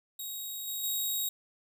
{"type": "tone with level steps", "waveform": "5% pulse", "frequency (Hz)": 3790, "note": "A#7", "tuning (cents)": 28, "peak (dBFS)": [-29, -26, -22], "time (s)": [0.19, 1.29], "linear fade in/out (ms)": 5, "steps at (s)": [0.67, 0.83], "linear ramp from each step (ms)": 10, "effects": []}